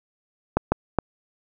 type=clicks; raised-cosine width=1 ms; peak=-4 dBFS; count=3; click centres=0.57 / 0.72 / 0.987 s; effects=none